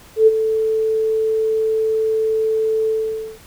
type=tone with ADSR envelope; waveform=sine; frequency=440 Hz; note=A4; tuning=in tune; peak=-5 dBFS; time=0.16-3.39 s; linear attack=110 ms; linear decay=30 ms; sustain=-10 dB; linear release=500 ms; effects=pink hiss -45 dBFS RMS until 3.46 s